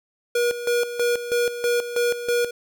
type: tone with tremolo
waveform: square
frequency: 480 Hz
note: B4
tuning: 49 cents flat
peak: -19 dBFS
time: 0.35-2.51 s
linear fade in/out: 5 ms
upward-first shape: square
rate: 3.1 Hz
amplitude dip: 70%
effects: none